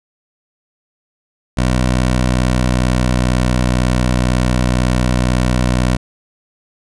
15% pulse tone with pitch glide, 62.6 to 61.99 Hz, B1 to B1, +24 to +7 cents, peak -6 dBFS, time 1.57-5.97 s, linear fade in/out 10 ms, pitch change -17 cents, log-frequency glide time 1.77-3.49 s, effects resampled to 24000 Hz

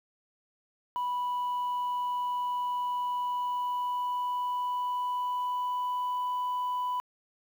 sine tone with pitch glide, 985 to 993.6 Hz, B5 to B5, -5 to +10 cents, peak -26 dBFS, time 0.96-7 s, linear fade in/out 0 ms, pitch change +15 cents, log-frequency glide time 3.26-6.35 s, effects tanh soft clip ceiling -27 dBFS + 9-bit

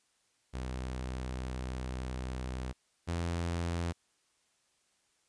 sawtooth tone pair in turn, 63.5 / 85.28 Hz, B1 / F2, +49 / -41 cents, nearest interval perfect fourth, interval 510 cents, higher second, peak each -32 / -28 dBFS, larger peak second, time 0.53-2.73 / 3.07-3.93 s, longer first, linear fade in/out 20 ms, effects white hiss -73 dBFS RMS until 5.28 s + resampled to 22050 Hz

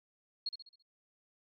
sine tone with echo, 4304 Hz, C8, 48 cents sharp, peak -32 dBFS, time 0.46-0.49 s, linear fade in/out 5 ms, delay 67 ms, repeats 5, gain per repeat -7 dB, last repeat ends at 0.825 s, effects MP3 32 kbps

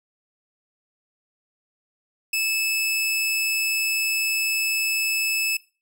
sawtooth tone, 2612 Hz, E7, 17 cents flat, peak -18 dBFS, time 2.33-5.57 s, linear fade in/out 5 ms, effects noise-tail reverb RT60 0.3 s tail -18 dB re dry

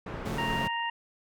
pink low-pass noise, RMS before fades -37 dBFS, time 0.06-0.68 s, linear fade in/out 5 ms, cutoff 1600 Hz, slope 12 dB/octave
sawtooth chord, Db augmented, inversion none, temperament equal with one note detuned, 138.59 / 177.05 / 220 Hz, Db3 / F3 / A3, 0 / +24 / 0 cents, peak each -33 / -36 / -32 dBFS, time 0.25-0.68 s, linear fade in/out 10 ms
harmonic tone, 932.3 Hz, A#5, in tune, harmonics 1 / 2 / 3, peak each -31 / -34 / -36 dBFS, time 0.38-0.9 s, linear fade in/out 5 ms
effects none

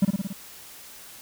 triangle tone with echo, 196 Hz, G3, in tune, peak -13 dBFS, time 0.02-0.05 s, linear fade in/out 5 ms, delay 56 ms, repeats 5, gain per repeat -3 dB, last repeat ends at 0.33 s, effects white hiss -45 dBFS RMS until 1.21 s

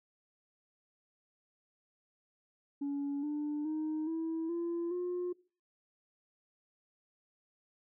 sine tone with pitch steps, 283.1 / 296.5 / 310.5 / 325.2 / 340.6 / 356.7 Hz, C#4 / D4 / D#4 / E4 / F4 / F4, +37 / +17 / -3 / -23 / -43 / +37 cents, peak -31 dBFS, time 2.81-5.33 s, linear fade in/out 10 ms, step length 420 ms, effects noise-tail reverb RT60 0.4 s tail -23 dB re dry + tanh soft clip ceiling -31 dBFS

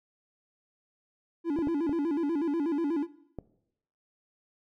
triangle tone with vibrato, 310 Hz, D#4, 6 cents flat, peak -24 dBFS, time 1.44-3.07 s, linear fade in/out 50 ms, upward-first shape square, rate 8.2 Hz, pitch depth 140 cents each way
clicks, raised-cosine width 2 ms, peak -23 dBFS, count 4, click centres 1.588 / 1.672 / 1.894 / 3.387 s
effects noise-tail reverb RT60 0.8 s tail -19 dB re dry

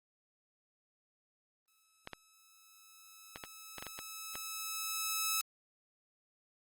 5% pulse tone with exponential growth, 1298 Hz, E6, 27 cents flat, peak -19 dBFS, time 1.68-5.41 s, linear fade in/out 0 ms, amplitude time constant 810 ms
clicks, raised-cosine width 0.3 ms, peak -25 dBFS, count 9, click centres 2.074 / 2.133 / 3.359 / 3.438 / 3.783 / 3.825 / 3.867 / 3.99 / 4.355 s
effects Opus 32 kbps

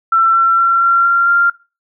sine tone with pitch steps, 1343 / 1352.3 / 1361.7 / 1371.2 / 1380.8 / 1390.4 Hz, E6 / E6 / F6 / F6 / F6 / F6, +32 / +44 / -44 / -32 / -20 / -8 cents, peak -8 dBFS, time 0.12-1.5 s, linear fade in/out 5 ms, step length 230 ms, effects noise-tail reverb RT60 0.3 s tail -21 dB re dry

